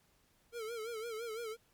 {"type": "tone with vibrato", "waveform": "square", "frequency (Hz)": 453, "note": "A#4", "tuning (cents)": -50, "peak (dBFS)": -40, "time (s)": [0.52, 1.57], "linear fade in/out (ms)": 50, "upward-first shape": "sine", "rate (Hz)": 5.9, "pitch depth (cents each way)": 92, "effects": ["pink hiss -71 dBFS RMS until 1.73 s", "MP3 96 kbps"]}